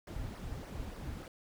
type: noise with flanger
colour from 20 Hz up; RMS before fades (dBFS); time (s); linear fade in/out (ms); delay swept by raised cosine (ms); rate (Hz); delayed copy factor
brown; -42; 0.07-1.28; 2; 0.27 to 5.57; 3.4; -0.75
effects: none